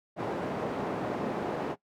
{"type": "band-pass noise", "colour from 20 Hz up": "white", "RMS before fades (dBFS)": -33, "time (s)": [0.16, 1.76], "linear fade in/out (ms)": 50, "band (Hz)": [170, 590], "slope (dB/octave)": 12, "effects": ["noise-tail reverb RT60 0.1 s tail -19 dB re dry"]}